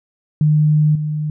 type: tone with level steps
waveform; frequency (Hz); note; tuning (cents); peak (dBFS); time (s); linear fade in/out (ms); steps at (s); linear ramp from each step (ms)
sine; 151.9; D#3; -41; -10 / -18; 0.41-1.3; 2; 0.95; 5
effects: none